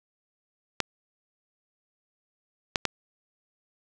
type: clicks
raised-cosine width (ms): 0.2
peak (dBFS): -6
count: 3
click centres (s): 0.803 / 2.758 / 2.853
effects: none